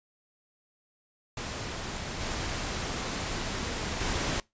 pink noise with level steps, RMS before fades -36 / -33 / -30 dBFS, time 1.37-4.4 s, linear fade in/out 2 ms, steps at 2.2 / 4 s, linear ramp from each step 10 ms, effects noise-tail reverb RT60 0.2 s tail -23 dB re dry + resampled to 16000 Hz

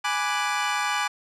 25% pulse chord, G# half-diminished seventh, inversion none, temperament equal, 830.6 / 987.8 / 1174.7 / 1480 Hz, G#5 / B5 / D6 / F#6, 0 / 0 / 0 / 0 cents, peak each -24 / -28 / -24 / -28 dBFS, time 0.04-1.08 s, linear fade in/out 10 ms, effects low-pass 8000 Hz 12 dB/octave

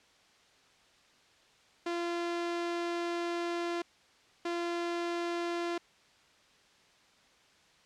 sawtooth tone bursts at uneven times, 343.8 Hz, F4, 27 cents flat, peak -28 dBFS, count 2, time 1.86-3.82 / 4.45-5.78 s, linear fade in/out 5 ms, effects white hiss -63 dBFS RMS until 7.85 s + low-pass 5000 Hz 12 dB/octave

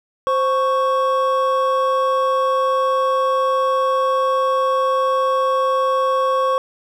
triangle tone pair together, 523.3 / 1108.8 Hz, C5 / C#6, 0 / 0 cents, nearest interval octave + minor second, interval 1300 cents, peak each -16 dBFS, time 0.27-6.58 s, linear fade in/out 0 ms, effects none

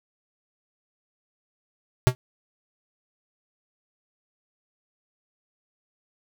square tone with exponential decay, 126.2 Hz, B2, 38 cents sharp, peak -9 dBFS, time 2.07-2.15 s, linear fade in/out 0 ms, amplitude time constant 16 ms, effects none

